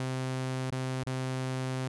sawtooth tone with dropouts, 130 Hz, C3, 11 cents flat, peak -27 dBFS, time 0-1.88 s, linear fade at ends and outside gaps 2 ms, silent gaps 0.704-0.721 / 1.035-1.066 s, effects resampled to 24000 Hz

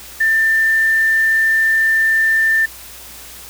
sine tone with quantisation, 1787 Hz, A6, 26 cents sharp, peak -11 dBFS, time 0.2-2.66 s, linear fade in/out 10 ms, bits 6, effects added 60 Hz sine -45 dBFS peak until 3.49 s + white hiss -36 dBFS RMS until 3.49 s

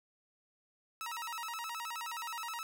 sawtooth tone with vibrato, 1108.7 Hz, C#6, in tune, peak -35 dBFS, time 1.01-2.63 s, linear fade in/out 0 ms, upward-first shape square, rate 9.5 Hz, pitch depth 280 cents each way, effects none

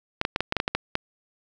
clicks, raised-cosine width 0.3 ms, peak -7 dBFS, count 10, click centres 0.214 / 0.251 / 0.361 / 0.406 / 0.524 / 0.567 / 0.601 / 0.679 / 0.75 / 0.954 s, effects none

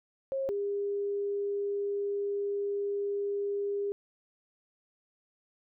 sine tone pair in turn, 539 / 403.8 Hz, C#5 / G#4, -49 / -49 cents, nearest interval perfect fourth, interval 500 cents, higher first, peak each -29 / -29 dBFS, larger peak neither, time 0.32-0.49 / 0.49-3.92 s, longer second, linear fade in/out 0 ms, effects none

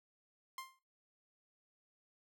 sawtooth tone with exponential decay, 1053 Hz, C6, 11 cents sharp, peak -37 dBFS, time 0.58-0.79 s, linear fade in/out 2 ms, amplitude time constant 45 ms, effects noise-tail reverb RT60 0.3 s tail -18 dB re dry

